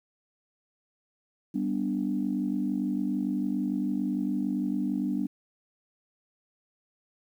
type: chord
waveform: sine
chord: G major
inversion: none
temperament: equal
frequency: 196 / 246.9 / 293.7 Hz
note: G3 / B3 / D4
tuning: 0 / 0 / 0 cents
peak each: -30 dBFS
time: 1.54-5.27 s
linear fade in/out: 10 ms
effects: tanh soft clip ceiling -17 dBFS + 10-bit